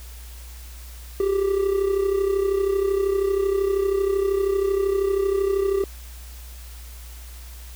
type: tone with amplitude modulation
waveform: triangle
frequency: 392 Hz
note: G4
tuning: in tune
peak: -14 dBFS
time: 1.2-5.84 s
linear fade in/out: 2 ms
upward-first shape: sine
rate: 32.8 Hz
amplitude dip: 65%
effects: added 60 Hz sine -37 dBFS peak until 7.75 s + white hiss -46 dBFS RMS until 7.75 s